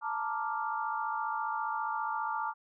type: chord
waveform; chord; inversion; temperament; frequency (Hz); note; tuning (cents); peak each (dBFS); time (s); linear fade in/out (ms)
sine; Bb major seventh; third; equal with one note detuned; 877.5 / 932.3 / 1174.7 / 1396.9; A5 / Bb5 / D6 / F6; -5 / 0 / 0 / 0; -35 / -38 / -36 / -39; 0.01-2.54; 50
effects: none